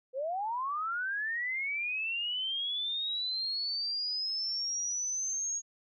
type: linear sweep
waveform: sine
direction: up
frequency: 493.9 to 6645 Hz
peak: -31 dBFS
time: 0.13-5.62 s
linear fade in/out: 50 ms
effects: none